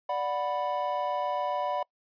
triangle chord, B minor, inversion first, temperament equal with one note detuned, 587.3 / 734.9 / 987.8 Hz, D5 / F#5 / B5, 0 / -12 / 0 cents, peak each -30 dBFS, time 0.09-1.83 s, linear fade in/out 5 ms, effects noise-tail reverb RT60 0.1 s tail -25 dB re dry + resampled to 11025 Hz

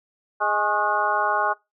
harmonic tone with a mistuned harmonic, 207.7 Hz, G#3, in tune, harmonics 2 / 3 / 4 / 5 / 6 / 7, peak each -33 / -28 / -24 / -25 / -28 / -26 dBFS, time 0.4-1.54 s, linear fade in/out 20 ms, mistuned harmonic 5, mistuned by +73 cents, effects noise-tail reverb RT60 0.2 s tail -21 dB re dry

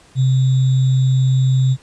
sine tone with sample-and-hold, 130.81 Hz, C3, in tune, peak -11 dBFS, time 0.15-1.77 s, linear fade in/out 50 ms, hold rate 3675 Hz, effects pink hiss -49 dBFS RMS until 1.82 s + resampled to 22050 Hz

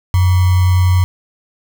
sine tone with sample-and-hold, 91.1 Hz, F#2, 26 cents flat, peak -8 dBFS, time 0.14-1.04 s, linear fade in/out 0 ms, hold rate 1050 Hz, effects none

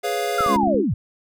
square chord, C# dominant seventh, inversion second, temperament equal, 415.3 / 493.9 / 554.4 / 698.5 Hz, G#4 / B4 / C#5 / E#5, 0 / 0 / 0 / 0 cents, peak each -27 / -30 / -30 / -26 dBFS, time 0.03-0.57 s, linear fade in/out 20 ms
sine linear sweep, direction down, 1396.9 to 75.7 Hz, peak -18 dBFS, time 0.38-0.94 s, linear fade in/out 5 ms
clicks, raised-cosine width 3 ms, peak -18 dBFS, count 6, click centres 0.407 / 0.463 / 0.562 / 0.634 / 0.675 / 0.746 s
harmonic tone, 69.6 Hz, C#2, 8 cents sharp, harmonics 3 / 4 / 5, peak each -22 / -23 / -26 dBFS, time 0.47-0.85 s, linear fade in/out 50 ms
effects none

